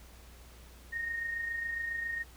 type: tone with amplitude modulation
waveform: sine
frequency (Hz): 1853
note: A#6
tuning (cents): -11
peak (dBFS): -31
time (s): 0.92-2.24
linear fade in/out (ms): 20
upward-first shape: sine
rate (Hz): 27.3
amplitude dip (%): 45
effects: added 60 Hz sine -52 dBFS peak until 2.36 s + pink hiss -57 dBFS RMS until 2.36 s